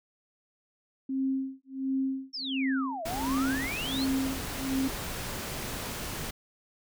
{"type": "tone with tremolo", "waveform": "sine", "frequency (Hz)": 266.6, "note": "C4", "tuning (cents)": 33, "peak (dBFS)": -25, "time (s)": [1.09, 4.88], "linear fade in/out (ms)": 5, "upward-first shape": "sine", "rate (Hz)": 1.4, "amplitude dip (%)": 100}
{"type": "exponential two-way sweep", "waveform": "sine", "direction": "down then up", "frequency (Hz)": [5588, 630, 4479], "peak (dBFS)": -33, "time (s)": [2.33, 4.06], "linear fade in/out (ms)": 20, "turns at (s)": 3.04}
{"type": "noise", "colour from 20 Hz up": "pink", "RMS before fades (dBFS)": -36, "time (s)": [3.05, 6.31], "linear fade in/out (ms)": 10}
{"effects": []}